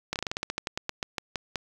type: slowing click train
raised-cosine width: 0.2 ms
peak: -12 dBFS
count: 17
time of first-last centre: 0.13-1.557 s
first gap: 28 ms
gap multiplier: 1.14
effects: 7-bit